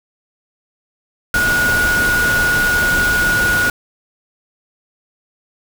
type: tone in noise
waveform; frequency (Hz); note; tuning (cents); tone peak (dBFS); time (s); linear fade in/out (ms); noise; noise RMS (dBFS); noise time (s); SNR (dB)
sine; 1450; F#6; -35; -13; 1.34-3.7; 2; pink; -21; 1.34-3.7; +5
effects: none